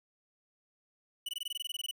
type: tone bursts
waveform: 45% pulse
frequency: 2960 Hz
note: F#7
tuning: in tune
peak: -34 dBFS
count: 14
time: 1.26-1.912 s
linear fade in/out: 5 ms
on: 28 ms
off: 20 ms
effects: none